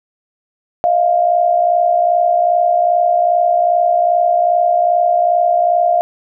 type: tone pair together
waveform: sine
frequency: 636 / 698.5 Hz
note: D#5 / F5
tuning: +38 / 0 cents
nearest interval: major second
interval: 162 cents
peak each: -16 / -11 dBFS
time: 0.84-6.01 s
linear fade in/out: 0 ms
effects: none